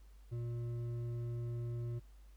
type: tone with hard clipping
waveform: sine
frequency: 118.6 Hz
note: A#2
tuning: 30 cents sharp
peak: -39 dBFS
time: 0.31-2 s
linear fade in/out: 20 ms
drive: 7 dB
effects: added 50 Hz sine -55 dBFS peak until 2.36 s + pink hiss -72 dBFS RMS until 2.36 s